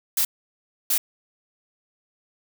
blue noise bursts at uneven times, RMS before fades -21 dBFS, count 2, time 0.17-0.25 / 0.9-0.98 s, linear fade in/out 5 ms, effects none

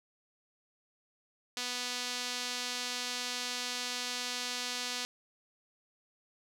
sawtooth tone with band-pass filter, 247 Hz, B3, in tune, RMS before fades -37 dBFS, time 1.57-5.05 s, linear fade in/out 0 ms, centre 4700 Hz, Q 1.3, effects none

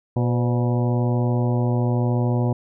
harmonic tone with a mistuned harmonic, 120.9 Hz, B2, 36 cents flat, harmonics 1 / 2 / 3 / 4 / 5 / 6 / 7 / 8, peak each -19 / -25 / -29 / -31 / -33 / -35 / -36 / -37 dBFS, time 0.16-2.53 s, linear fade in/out 5 ms, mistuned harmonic 4, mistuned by +72 cents, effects none

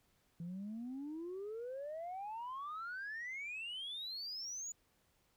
sine exponential sweep, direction up, 164.81 to 6970 Hz, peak -40 dBFS, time 0.4-4.72 s, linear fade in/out 2 ms, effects tanh soft clip ceiling -39 dBFS + pink hiss -75 dBFS RMS until 5.36 s

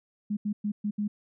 sine tone bursts at uneven times, 207.7 Hz, G#3, in tune, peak -26 dBFS, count 5, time 0.3-0.37 / 0.45-0.53 / 0.64-0.72 / 0.84-0.91 / 0.98-1.08 s, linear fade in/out 10 ms, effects none

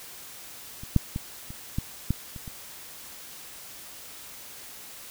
clicks, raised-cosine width 5 ms, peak -27 / -6 / -17 / -27 / -14 / -11 / -27 / -26 dBFS, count 8, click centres 0.835 / 0.963 / 1.161 / 1.505 / 1.785 / 2.106 / 2.362 / 2.478 s, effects white hiss -44 dBFS RMS until 5.1 s

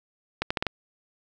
accelerating click train, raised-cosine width 0.3 ms, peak -9 dBFS, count 5, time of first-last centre 0.42-0.667 s, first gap 85 ms, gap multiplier 0.79, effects none

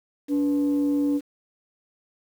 sine tone pair together, 287.6 / 490.3 Hz, D4 / B4, -36 / -13 cents, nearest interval major sixth, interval 923 cents, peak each -19 / -31 dBFS, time 0.28-1.21 s, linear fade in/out 50 ms, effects tanh soft clip ceiling -15 dBFS + 8-bit

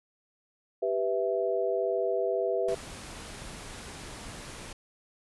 sine chord, E minor, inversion first, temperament equal, 392 / 493.9 / 659.3 Hz, G4 / B4 / E5, 0 / 0 / 0 cents, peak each -30 dBFS, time 0.82-2.75 s, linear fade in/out 10 ms
pink low-pass noise, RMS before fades -43 dBFS, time 2.68-4.73 s, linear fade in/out 5 ms, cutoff 11000 Hz, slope 96 dB/octave
effects none

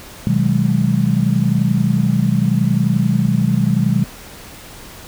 sine chord, G# minor seventh, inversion first, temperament just, 124.59 / 155.74 / 186.89 / 207.7 Hz, B2 / D#3 / F#3 / G#3, +16 / +2 / +18 / 0 cents, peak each -18 dBFS, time 0.27-4.04 s, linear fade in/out 0 ms, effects pink hiss -37 dBFS RMS until 5.07 s

